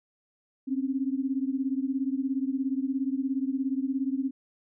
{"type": "beating tone pair", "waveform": "sine", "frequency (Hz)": [261.6, 278.6], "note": ["C4", "C#4"], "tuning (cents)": [0, 9], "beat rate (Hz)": 17, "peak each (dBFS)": [-28, -30], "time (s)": [0.67, 4.31], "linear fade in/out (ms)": 20, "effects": []}